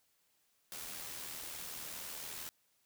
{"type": "noise with amplitude modulation", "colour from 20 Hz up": "white", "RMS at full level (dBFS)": -43, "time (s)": [0.72, 2.49], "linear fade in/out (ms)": 0, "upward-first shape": "sine", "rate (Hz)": 79.8, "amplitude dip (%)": 45, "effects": ["white hiss -75 dBFS RMS until 2.85 s"]}